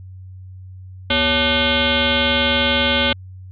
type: tone with frequency modulation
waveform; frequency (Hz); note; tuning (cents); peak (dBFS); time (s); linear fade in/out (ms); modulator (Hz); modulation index
sine; 1823; A#6; -39; -14; 1.1-3.13; 5; 316; 5.7
effects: added 93 Hz sine -34 dBFS peak until 3.51 s